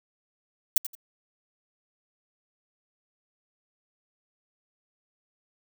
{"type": "noise with echo", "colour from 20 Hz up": "violet", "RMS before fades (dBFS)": -19, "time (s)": [0.76, 0.78], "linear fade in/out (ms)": 2, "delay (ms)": 86, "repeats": 2, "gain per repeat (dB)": -13, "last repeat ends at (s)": 0.952, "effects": []}